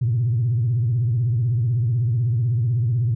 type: tone with vibrato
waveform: sine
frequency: 118.3 Hz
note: A#2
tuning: 26 cents sharp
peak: -16 dBFS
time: 0.01-3.15 s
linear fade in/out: 10 ms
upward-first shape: triangle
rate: 16 Hz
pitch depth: 200 cents each way
effects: tanh soft clip ceiling -13 dBFS